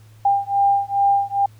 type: beating tone pair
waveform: sine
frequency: 797 / 799.4 Hz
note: G5 / G5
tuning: +28 / +34 cents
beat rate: 2.4 Hz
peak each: -18 dBFS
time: 0.25-1.46 s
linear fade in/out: 5 ms
effects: added 108 Hz sine -44 dBFS peak until 1.59 s + pink hiss -56 dBFS RMS until 1.59 s